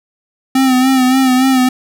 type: tone with vibrato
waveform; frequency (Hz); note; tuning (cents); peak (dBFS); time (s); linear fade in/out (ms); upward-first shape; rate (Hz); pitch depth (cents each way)
square; 259.4; C4; -15; -9; 0.55-1.69; 5; sine; 3.5; 46
effects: none